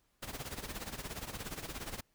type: noise with tremolo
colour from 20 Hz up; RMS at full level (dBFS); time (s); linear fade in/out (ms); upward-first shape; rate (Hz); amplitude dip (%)
pink; -40; 0.22-2.01; 10; sine; 17; 75
effects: pink hiss -75 dBFS RMS until 2.14 s